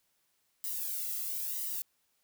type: noise with flanger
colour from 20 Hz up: violet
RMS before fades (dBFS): -36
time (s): 0.64-1.82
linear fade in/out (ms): 0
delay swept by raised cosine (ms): 1 to 1.52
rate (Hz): 1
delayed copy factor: +1
effects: white hiss -75 dBFS RMS until 2.23 s